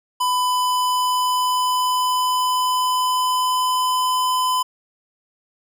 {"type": "tone with pitch glide", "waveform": "square", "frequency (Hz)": [1000, 1012.2], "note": ["B5", "B5"], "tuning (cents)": [21, 42], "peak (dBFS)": -18, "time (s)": [0.2, 4.63], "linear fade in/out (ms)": 10, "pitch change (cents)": 21, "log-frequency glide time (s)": [0.41, 4.23], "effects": []}